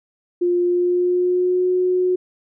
sine tone with pitch glide, 352.5 to 364.9 Hz, F4 to F#4, +16 to -24 cents, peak -15 dBFS, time 0.41-2.16 s, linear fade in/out 10 ms, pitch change +60 cents, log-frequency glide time 0.63-1.68 s, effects none

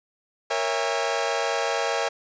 sawtooth chord, A# half-diminished seventh, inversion none, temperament equal with one note detuned, 466.2 / 554.4 / 659.3 / 810.2 Hz, A#4 / C#5 / E5 / G#5, 0 / 0 / 0 / -43 cents, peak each -25 dBFS, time 0.5-2.09 s, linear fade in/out 10 ms, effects resampled to 16000 Hz + 9-bit

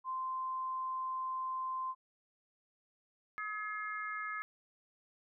sine tone, 1040 Hz, C6, 11 cents flat, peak -35 dBFS, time 0.04-1.95 s, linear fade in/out 50 ms
harmonic tone, 424.1 Hz, G#4, 36 cents sharp, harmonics 3 / 4 / 5, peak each -40 / -42 / -44 dBFS, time 3.38-4.42 s, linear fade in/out 0 ms
effects none

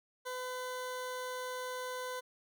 20% pulse tone, 505 Hz, B4, 39 cents sharp, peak -33 dBFS, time 0.25-2.21 s, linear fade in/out 20 ms, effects none

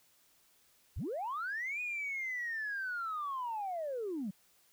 sine linear two-way sweep, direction up then down, 32.7 to 2489 to 177.2 Hz, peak -34 dBFS, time 0.96-4.31 s, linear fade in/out 10 ms, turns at 1.81 s, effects tanh soft clip ceiling -31 dBFS + white hiss -68 dBFS RMS until 4.72 s

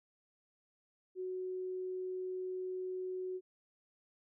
sine tone, 370 Hz, F#4, in tune, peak -37 dBFS, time 1.15-3.41 s, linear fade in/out 50 ms, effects none

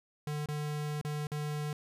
square tone with dropouts, 149.2 Hz, D3, 28 cents sharp, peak -34 dBFS, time 0.27-1.73 s, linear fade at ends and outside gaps 2 ms, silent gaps 0.459-0.486 / 1.014-1.048 / 1.27-1.317 s, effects resampled to 32000 Hz

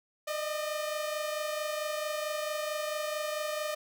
sawtooth tone pair together, 604 / 628.5 Hz, D5 / D#5, +48 / +17 cents, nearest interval minor second, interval 69 cents, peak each -29 / -35 dBFS, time 0.27-3.75 s, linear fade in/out 10 ms, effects none

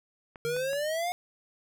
clicks, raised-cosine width 0.5 ms, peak -29 dBFS, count 3, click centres 0.358 / 0.565 / 0.732 s
sine tone with exponential decay, 152.7 Hz, D#3, 32 cents flat, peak -37 dBFS, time 0.45-1.05 s, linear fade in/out 0 ms, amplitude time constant 130 ms
square exponential sweep, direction up, 461.3 to 726 Hz, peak -29 dBFS, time 0.45-1.12 s, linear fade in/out 0 ms
effects none

